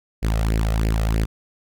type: tone with flanger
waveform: sawtooth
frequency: 54.7 Hz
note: A1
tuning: 9 cents flat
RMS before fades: -20 dBFS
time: 0.22-1.26 s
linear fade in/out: 20 ms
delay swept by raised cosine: 0.4 to 1.6 ms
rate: 3.1 Hz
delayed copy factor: +0.7
effects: none